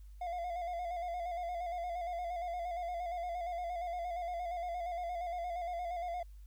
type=tone with vibrato; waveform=triangle; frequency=700 Hz; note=F5; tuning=4 cents sharp; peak=-34 dBFS; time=0.21-6.23 s; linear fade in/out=5 ms; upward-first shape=square; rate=8.6 Hz; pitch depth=45 cents each way; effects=added 50 Hz sine -49 dBFS peak until 6.46 s + white hiss -74 dBFS RMS until 6.46 s